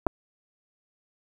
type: clicks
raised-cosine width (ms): 1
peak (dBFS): -11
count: 2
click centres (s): 0.066 / 0.069
effects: 8-bit